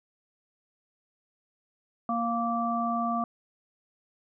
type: harmonic tone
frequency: 233.1 Hz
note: A#3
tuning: in tune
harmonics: 1 / 3 / 5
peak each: -30 / -30 / -30 dBFS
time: 2.09-3.24 s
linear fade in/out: 2 ms
effects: none